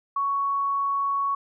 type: tone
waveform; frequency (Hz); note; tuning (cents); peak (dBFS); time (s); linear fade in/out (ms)
sine; 1114; C#6; +8; -22; 0.16-1.35; 5
effects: none